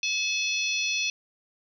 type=harmonic tone with a mistuned harmonic; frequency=859 Hz; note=A5; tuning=42 cents flat; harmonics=3 / 4 / 5 / 6 / 7; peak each=-27 / -32 / -34 / -38 / -34 dBFS; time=0.03-1.1 s; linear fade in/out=2 ms; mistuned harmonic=7; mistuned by=-50 cents; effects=10-bit